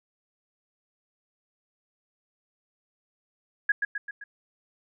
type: tone with echo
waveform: sine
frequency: 1661.2 Hz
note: G#6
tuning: in tune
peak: -18 dBFS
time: 3.69-3.72 s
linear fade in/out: 5 ms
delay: 130 ms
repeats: 4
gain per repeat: -5 dB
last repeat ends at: 4.24 s
effects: none